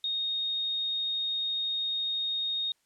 sine tone, 3714 Hz, A#7, 7 cents flat, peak -28 dBFS, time 0.04-2.72 s, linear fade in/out 2 ms, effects white hiss -72 dBFS RMS until 2.85 s + low-pass 10000 Hz 12 dB/octave

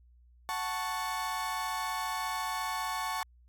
35% pulse chord, F# minor, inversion none, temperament equal, 740 / 880 / 1108.7 Hz, F#5 / A5 / C#6, 0 / 0 / 0 cents, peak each -38 / -34 / -34 dBFS, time 0.49-3.23 s, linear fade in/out 0 ms, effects added 60 Hz sine -57 dBFS peak until 3.48 s + AAC 64 kbps

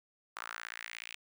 sawtooth tone with high-pass filter sweep, 56.8 Hz, A#1, 44 cents flat, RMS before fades -45 dBFS, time 0.36-1.15 s, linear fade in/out 5 ms, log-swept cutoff 1200 to 2600 Hz, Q 3.1, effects none

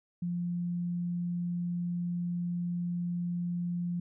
sine tone, 174.61 Hz, F3, in tune, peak -30 dBFS, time 0.22-4 s, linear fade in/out 5 ms, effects none

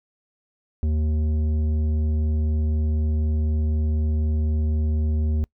triangle tone with tanh clipping, 77 Hz, D#2, 17 cents flat, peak -21 dBFS, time 0.83-5.44 s, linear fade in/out 0 ms, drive 14 dB, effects noise-tail reverb RT60 0.1 s tail -25 dB re dry

